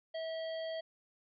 harmonic tone, 648 Hz, E5, 30 cents flat, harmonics 1 / 3 / 5 / 7, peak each -37 / -50 / -49 / -54 dBFS, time 0.14-0.81 s, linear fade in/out 10 ms, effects none

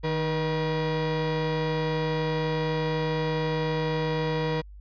35% pulse tone pair together, 155.56 / 478.7 Hz, D#3 / A#4, 0 / +46 cents, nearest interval octave + perfect fifth, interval 1946 cents, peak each -26 dBFS, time 0.03-4.62 s, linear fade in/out 20 ms, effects added 50 Hz sine -42 dBFS peak until 4.8 s + resampled to 11025 Hz

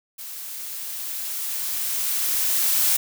blue noise with level ramp, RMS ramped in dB -36 to -19 dBFS, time 0.18-2.97 s, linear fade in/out 10 ms, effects none

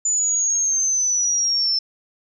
sine linear sweep, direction down, 7030 to 5300 Hz, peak -17 dBFS, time 0.05-1.79 s, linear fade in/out 5 ms, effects none

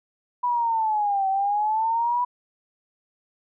sine linear two-way sweep, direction down then up, 987 to 765 to 987 Hz, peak -20 dBFS, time 0.43-2.25 s, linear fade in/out 10 ms, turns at 1.28 s, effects none

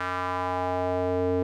square tone with band-pass filter sweep, 91 Hz, F#2, 28 cents flat, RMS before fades -27 dBFS, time 0-1.43 s, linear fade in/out 5 ms, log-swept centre 1400 to 410 Hz, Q 2.4, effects none

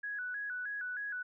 sine tone with vibrato, 1572 Hz, G6, 4 cents sharp, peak -36 dBFS, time 0.03-1.23 s, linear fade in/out 10 ms, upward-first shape square, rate 3.2 Hz, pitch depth 100 cents each way, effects none

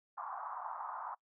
white band-pass noise, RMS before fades -43 dBFS, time 0.17-1.15 s, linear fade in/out 10 ms, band 770 to 1200 Hz, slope 48 dB/octave, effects noise-tail reverb RT60 0.1 s tail -23 dB re dry

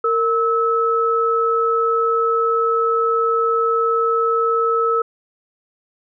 sine tone pair together, 459.6 / 1299.9 Hz, A#4 / E6, -25 / -25 cents, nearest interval octave + tritone, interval 1800 cents, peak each -18 / -17 dBFS, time 0.04-5.02 s, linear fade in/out 5 ms, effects none

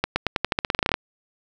accelerating click train, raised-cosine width 0.3 ms, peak -4 dBFS, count 16, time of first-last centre 0.04-0.941 s, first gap 120 ms, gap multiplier 0.89, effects none

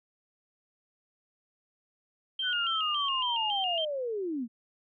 sine tone with vibrato, 2984 Hz, F#7, 14 cents sharp, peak -29 dBFS, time 2.39-3.85 s, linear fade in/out 5 ms, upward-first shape square, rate 3.6 Hz, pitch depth 91 cents each way
sine linear sweep, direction down, 1521 to 216.5 Hz, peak -30 dBFS, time 2.42-4.48 s, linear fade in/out 50 ms
effects none

